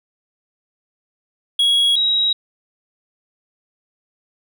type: tone pair in turn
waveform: triangle / sine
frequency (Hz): 3322 / 3833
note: G#7 / A#7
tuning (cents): 0 / +47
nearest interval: major second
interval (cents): 247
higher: second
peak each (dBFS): -11 / -14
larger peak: first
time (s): 1.59-1.96 / 1.96-2.33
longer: neither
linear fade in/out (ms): 5
effects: none